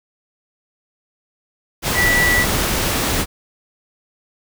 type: tone in noise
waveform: sine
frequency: 1956 Hz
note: B6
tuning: 17 cents flat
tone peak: -14 dBFS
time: 1.94-2.46 s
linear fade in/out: 50 ms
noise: pink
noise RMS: -19 dBFS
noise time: 1.82-3.26 s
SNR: +2 dB
effects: none